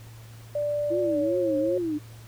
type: tone with pitch glide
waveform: sine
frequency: 587.3 to 541.7 Hz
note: D5 to C#5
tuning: 0 to -40 cents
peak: -24 dBFS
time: 0.55-1.78 s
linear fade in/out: 5 ms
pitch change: -140 cents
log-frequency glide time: 1.13-1.37 s
type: tone with vibrato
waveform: sine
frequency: 329.6 Hz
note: E4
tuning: in tune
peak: -25 dBFS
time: 0.9-1.99 s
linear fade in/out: 20 ms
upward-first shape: triangle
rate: 2.6 Hz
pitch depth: 190 cents each way
effects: added 113 Hz sine -43 dBFS peak until 2.27 s + pink hiss -52 dBFS RMS until 2.27 s